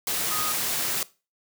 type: tone in noise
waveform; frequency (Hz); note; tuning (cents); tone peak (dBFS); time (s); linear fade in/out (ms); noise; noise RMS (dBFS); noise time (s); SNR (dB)
sine; 1245; D#6; +1; -30; 0.31-0.52; 2; white; -27; 0.07-1.03; -6
effects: noise-tail reverb RT60 0.3 s tail -19 dB re dry + high-pass 100 Hz 12 dB/octave